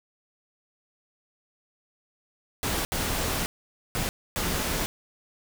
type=noise bursts at uneven times; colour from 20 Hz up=pink; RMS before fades=-28 dBFS; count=4; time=2.63-2.85 / 2.92-3.46 / 3.95-4.09 / 4.36-4.86 s; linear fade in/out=0 ms; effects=none